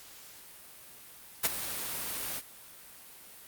white noise with ADSR envelope, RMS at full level -23 dBFS, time 1.43-2.42 s, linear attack 24 ms, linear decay 20 ms, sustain -13 dB, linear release 40 ms, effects white hiss -51 dBFS RMS until 3.47 s + Opus 48 kbps

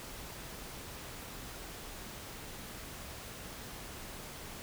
silence, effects pink hiss -46 dBFS RMS until 4.62 s

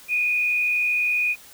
sine tone with frequency modulation, 2464 Hz, D#7, 17 cents flat, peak -19 dBFS, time 0.08-1.36 s, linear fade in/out 50 ms, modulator 59.7 Hz, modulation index 0.79, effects white hiss -47 dBFS RMS until 1.53 s

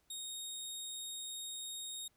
20% pulse tone, 3729 Hz, A#7, in tune, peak -36 dBFS, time 0.1-2.08 s, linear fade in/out 5 ms, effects pink hiss -75 dBFS RMS until 2.16 s

